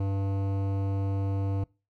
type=tone with hard clipping; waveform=sine; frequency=98 Hz; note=G2; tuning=in tune; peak=-28 dBFS; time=0-1.64 s; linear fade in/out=5 ms; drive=15 dB; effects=noise-tail reverb RT60 0.3 s tail -23 dB re dry